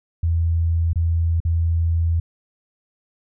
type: tone with dropouts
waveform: sine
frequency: 83.2 Hz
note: E2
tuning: 17 cents sharp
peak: -16 dBFS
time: 0.23-2.2 s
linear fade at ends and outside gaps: 5 ms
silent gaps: 0.932-0.957 / 1.403-1.45 s
effects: none